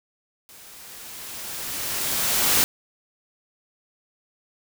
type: noise with level ramp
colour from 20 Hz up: white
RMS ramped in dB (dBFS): -47 to -18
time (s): 0.49-2.64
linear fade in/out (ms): 0
effects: none